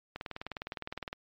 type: click train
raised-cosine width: 0.3 ms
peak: -21 dBFS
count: 20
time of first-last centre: 0.16-1.129 s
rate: 19.6 Hz
effects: low-pass 5000 Hz 12 dB/octave + MP3 64 kbps